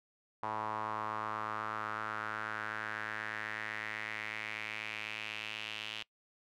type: tone with band-pass filter sweep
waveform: sawtooth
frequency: 108.1 Hz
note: A2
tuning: 30 cents flat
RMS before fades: -40 dBFS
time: 0.43-6.03 s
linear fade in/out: 0 ms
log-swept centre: 970 to 3000 Hz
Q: 3.9
effects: noise-tail reverb RT60 0.1 s tail -22 dB re dry